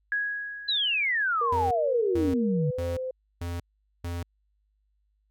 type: tone with exponential decay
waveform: sine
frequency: 1661.2 Hz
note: G#6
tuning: in tune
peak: -23 dBFS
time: 0.12-1.55 s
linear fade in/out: 1 ms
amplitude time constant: 310 ms
type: exponential sweep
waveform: sine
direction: down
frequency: 4085 to 138.59 Hz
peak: -23 dBFS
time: 0.68-2.71 s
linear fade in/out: 10 ms
type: tone with pitch glide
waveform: sine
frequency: 470 to 515.5 Hz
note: A#4 to C5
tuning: +14 to -26 cents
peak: -29 dBFS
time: 1.41-3.11 s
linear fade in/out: 5 ms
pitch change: +160 cents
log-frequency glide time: 2.52-2.82 s
type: tone bursts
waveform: square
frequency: 86.3 Hz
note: F2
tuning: 20 cents flat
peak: -31 dBFS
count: 5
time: 1.52-4.23 s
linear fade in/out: 5 ms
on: 190 ms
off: 440 ms
effects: added 51 Hz sine -68 dBFS peak until 5.3 s